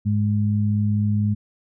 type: tone pair together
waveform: sine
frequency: 104.31 / 208.5 Hz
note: G#2 / G#3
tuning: +8 / +7 cents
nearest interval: octave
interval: 1199 cents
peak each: -19 / -22 dBFS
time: 0.05-1.35 s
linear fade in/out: 20 ms
effects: none